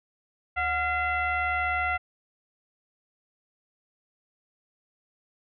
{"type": "tone with frequency modulation", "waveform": "sine", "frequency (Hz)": 1387, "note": "F6", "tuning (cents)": -12, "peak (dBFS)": -24, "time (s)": [0.56, 1.98], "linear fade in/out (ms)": 20, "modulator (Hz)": 657, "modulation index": 1.4, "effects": []}